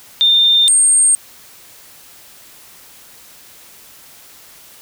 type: tone pair in turn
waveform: sine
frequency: 3611 / 8588 Hz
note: A7 / C9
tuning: +44 / +44 cents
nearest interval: octave + minor third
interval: 1500 cents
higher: second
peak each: -8 dBFS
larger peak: neither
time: 0.21-0.68 / 0.68-1.15 s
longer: neither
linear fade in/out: 0 ms
effects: white hiss -42 dBFS RMS until 4.81 s